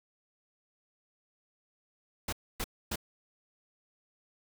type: noise bursts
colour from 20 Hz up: pink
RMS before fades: -34 dBFS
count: 3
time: 2.28-2.958 s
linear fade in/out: 5 ms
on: 46 ms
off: 270 ms
effects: none